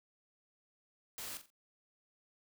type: noise with echo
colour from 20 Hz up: white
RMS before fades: -44 dBFS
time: 1.18-1.37 s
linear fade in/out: 0 ms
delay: 44 ms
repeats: 3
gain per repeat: -10 dB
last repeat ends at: 1.502 s
effects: none